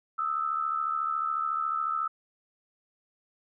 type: tone pair together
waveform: sine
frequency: 1244.5 / 1318.5 Hz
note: D#6 / E6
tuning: 0 / 0 cents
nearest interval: minor second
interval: 100 cents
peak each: -32 / -28 dBFS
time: 0.18-2.08 s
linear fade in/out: 10 ms
effects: none